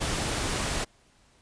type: noise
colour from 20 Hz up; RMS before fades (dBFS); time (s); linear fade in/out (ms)
pink; -29; 0-0.85; 20
effects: pink hiss -62 dBFS RMS until 1.41 s + resampled to 22050 Hz